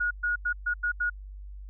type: tone bursts at uneven times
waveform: sine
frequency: 1446 Hz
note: F#6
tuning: 40 cents flat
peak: -24 dBFS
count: 6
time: 0-0.11 / 0.23-0.36 / 0.45-0.53 / 0.66-0.74 / 0.83-0.92 / 1-1.1 s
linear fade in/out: 10 ms
effects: added 49 Hz sine -39 dBFS peak until 1.69 s